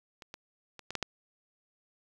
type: clicks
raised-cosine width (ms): 0.2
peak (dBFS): -29 / -25 / -28 / -21 / -14 / -13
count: 6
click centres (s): 0.222 / 0.341 / 0.793 / 0.906 / 0.953 / 1.027
effects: 9-bit